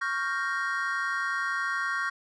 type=chord; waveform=triangle; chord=G half-diminished seventh; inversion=second; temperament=equal; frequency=1108.7 / 1396.9 / 1568 / 1864.7 Hz; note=Db6 / F6 / G6 / Bb6; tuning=0 / 0 / 0 / 0 cents; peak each=-31 dBFS; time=0.01-2.1 s; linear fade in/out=10 ms; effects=resampled to 22050 Hz